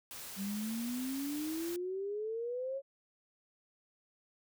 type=noise; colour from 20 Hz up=white; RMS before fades=-46 dBFS; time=0.11-1.76 s; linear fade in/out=0 ms
type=exponential sweep; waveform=sine; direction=up; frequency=192.3 to 554.4 Hz; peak=-35 dBFS; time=0.36-2.82 s; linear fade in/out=50 ms
effects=none